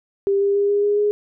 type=tone with pitch steps; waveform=sine; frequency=396.5 / 400.2 / 403.9 / 407.6 / 411.4 / 415.3 Hz; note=G4 / G4 / G#4 / G#4 / G#4 / G#4; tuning=+20 / +36 / -48 / -32 / -16 / 0 cents; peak=-15 dBFS; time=0.27-1.11 s; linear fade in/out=0 ms; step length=140 ms; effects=none